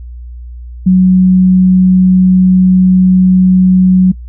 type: tone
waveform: sine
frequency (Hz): 185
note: F#3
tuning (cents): 0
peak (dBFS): -3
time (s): 0.86-4.12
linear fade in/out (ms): 10
effects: noise-tail reverb RT60 0.1 s tail -25 dB re dry + added 60 Hz sine -24 dBFS peak until 4.28 s